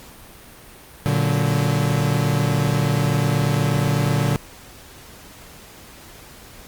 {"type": "chord", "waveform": "40% pulse", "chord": "Bb augmented", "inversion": "none", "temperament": "equal with one note detuned", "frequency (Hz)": [116.54, 144.73, 185], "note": ["Bb2", "D3", "F#3"], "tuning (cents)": [0, -25, 0], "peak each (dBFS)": [-21, -19, -25], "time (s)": [1.06, 4.36], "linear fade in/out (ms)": 0, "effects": ["pink hiss -43 dBFS RMS until 6.67 s", "Opus 48 kbps"]}